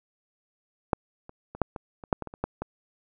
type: clicks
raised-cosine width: 1 ms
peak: -7 / -29 / -25 / -8 / -21 / -27 / -7 / -19 / -24 / -27 / -13 / -17 dBFS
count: 12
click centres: 0.932 / 1.294 / 1.55 / 1.617 / 1.762 / 2.038 / 2.128 / 2.223 / 2.273 / 2.339 / 2.44 / 2.62 s
effects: none